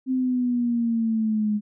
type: exponential sweep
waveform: sine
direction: down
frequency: 261.6 to 207.7 Hz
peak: -20 dBFS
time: 0.06-1.61 s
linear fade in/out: 50 ms
effects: none